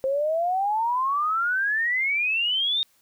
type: exponential sweep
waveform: sine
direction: up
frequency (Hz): 523.3 to 3724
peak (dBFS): -21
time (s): 0.04-2.83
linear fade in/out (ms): 0
effects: white hiss -63 dBFS RMS until 3.01 s